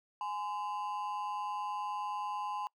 triangle ring-modulated tone, 930 Hz, A#5, 4 cents flat, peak -30 dBFS, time 0.21-2.67 s, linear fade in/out 0 ms, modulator 95.3 Hz, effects noise-tail reverb RT60 0.1 s tail -24 dB re dry

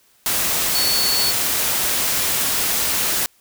sine tone in noise, 4435 Hz, C#8, in tune, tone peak -19 dBFS, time 0.75-1.31 s, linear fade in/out 0 ms, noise white, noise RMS -20 dBFS, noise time 0.26-3.26 s, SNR -2 dB, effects white hiss -57 dBFS RMS until 3.4 s

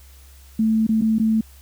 sine tone with dropouts, 220.6 Hz, A3, 5 cents sharp, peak -15 dBFS, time 0.59-1.41 s, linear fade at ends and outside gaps 5 ms, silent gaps 0.868-0.89 / 1.012-1.019 / 1.185-1.197 s, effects added 67 Hz sine -44 dBFS peak until 1.61 s + white hiss -52 dBFS RMS until 1.61 s

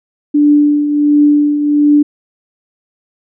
sine tone with tremolo, 293.7 Hz, D4, in tune, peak -4 dBFS, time 0.34-2.03 s, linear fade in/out 10 ms, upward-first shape triangle, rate 1.4 Hz, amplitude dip 60%, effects none

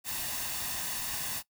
white noise with comb filter, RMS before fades -35 dBFS, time 0.04-1.43 s, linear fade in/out 50 ms, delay 1.1 ms, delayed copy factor +0.5, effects noise-tail reverb RT60 0.1 s tail -19 dB re dry

